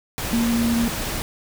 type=tone in noise; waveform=sine; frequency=233.1 Hz; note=A#3; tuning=in tune; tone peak=-18 dBFS; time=0.33-0.88 s; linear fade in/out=0 ms; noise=pink; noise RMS=-27 dBFS; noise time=0.18-1.22 s; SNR=+6 dB; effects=none